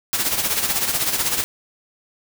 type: noise with tremolo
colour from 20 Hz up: white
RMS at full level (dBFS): -19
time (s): 0.13-1.44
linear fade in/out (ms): 0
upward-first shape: sine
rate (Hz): 16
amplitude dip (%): 60
effects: none